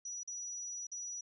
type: tone with dropouts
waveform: sine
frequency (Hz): 5860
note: F#8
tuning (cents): -18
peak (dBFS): -40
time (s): 0.05-1.21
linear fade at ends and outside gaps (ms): 5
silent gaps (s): 0.233-0.275 / 0.869-0.916
effects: none